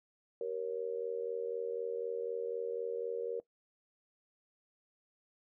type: tone with amplitude modulation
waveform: sine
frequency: 470 Hz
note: A#4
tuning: 14 cents sharp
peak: -30 dBFS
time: 0.41-3.4 s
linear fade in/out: 2 ms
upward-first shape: sine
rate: 84 Hz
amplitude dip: 90%
effects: noise-tail reverb RT60 0.1 s tail -19 dB re dry